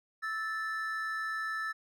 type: tone pair together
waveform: triangle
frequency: 1310.9 / 1758 Hz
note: E6 / A6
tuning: -10 / -2 cents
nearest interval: perfect fourth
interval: 508 cents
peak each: -35 / -33 dBFS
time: 0.22-1.73 s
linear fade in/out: 20 ms
effects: none